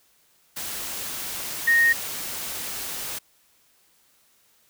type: tone in noise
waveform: sine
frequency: 1857 Hz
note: A#6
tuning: 7 cents flat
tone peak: -15 dBFS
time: 1.67-1.93 s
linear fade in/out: 10 ms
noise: white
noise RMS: -32 dBFS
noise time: 0.56-3.19 s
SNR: +14 dB
effects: white hiss -62 dBFS RMS until 4.69 s